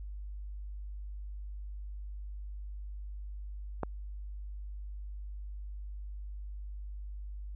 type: click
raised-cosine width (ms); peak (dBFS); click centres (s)
1; -18; 3.833
effects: added 50 Hz sine -39 dBFS peak until 7.55 s